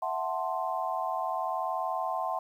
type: chord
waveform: sine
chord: F# half-diminished seventh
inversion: third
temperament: equal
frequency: 659.3 / 740 / 880 / 1046.5 Hz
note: E5 / F#5 / A5 / C6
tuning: 0 / 0 / 0 / 0 cents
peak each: -35 / -33 / -36 / -34 dBFS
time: 0.02-2.39 s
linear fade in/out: 5 ms
effects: 10-bit